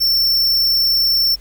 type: tone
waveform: square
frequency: 5410 Hz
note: E8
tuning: 44 cents sharp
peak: -13 dBFS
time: 0-1.36 s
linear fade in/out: 20 ms
effects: added 50 Hz sine -37 dBFS peak until 1.4 s + pink hiss -50 dBFS RMS until 1.4 s